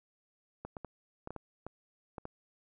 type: clicks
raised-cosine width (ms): 1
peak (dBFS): -27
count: 9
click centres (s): 0.65 / 0.768 / 0.847 / 1.274 / 1.306 / 1.363 / 1.666 / 2.182 / 2.254
effects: none